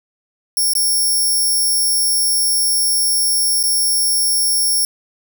5% pulse tone with dropouts, 5480 Hz, F8, 34 cents flat, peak -8 dBFS, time 0.57-4.85 s, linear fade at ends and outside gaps 1 ms, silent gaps 0.735-0.752 / 3.629-3.637 s, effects 8-bit

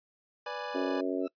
25% pulse chord, G# diminished, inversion first, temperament equal, 493.9 / 587.3 / 830.6 Hz, B4 / D5 / G#5, 0 / 0 / 0 cents, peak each -36 dBFS, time 0.46-1.01 s, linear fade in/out 5 ms
harmonic tone, 92.5 Hz, F#2, in tune, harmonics 3 / 4 / 5 / 6 / 7, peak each -32 / -34 / -36 / -38 / -39 dBFS, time 0.74-1.28 s, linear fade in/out 20 ms
sawtooth tone with exponential growth, 1318.5 Hz, E6, in tune, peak -39 dBFS, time 1.19-1.28 s, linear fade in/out 5 ms, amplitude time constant 18 ms
effects noise-tail reverb RT60 0.1 s tail -22 dB re dry + resampled to 11025 Hz

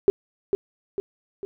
sine tone with echo, 396 Hz, G4, 18 cents sharp, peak -11 dBFS, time 0.08-0.1 s, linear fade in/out 0 ms, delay 450 ms, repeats 3, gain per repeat -6 dB, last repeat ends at 1.45 s, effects none

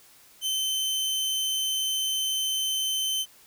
sawtooth tone, 3078 Hz, G7, 32 cents flat, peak -22 dBFS, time 0.41-3.26 s, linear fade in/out 50 ms, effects white hiss -55 dBFS RMS until 3.46 s

